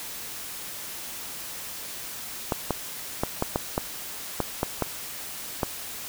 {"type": "clicks", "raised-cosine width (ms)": 1, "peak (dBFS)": -9, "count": 10, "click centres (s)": [2.522, 2.707, 3.235, 3.424, 3.559, 3.779, 4.403, 4.631, 4.823, 5.632], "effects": ["white hiss -37 dBFS RMS until 6.08 s"]}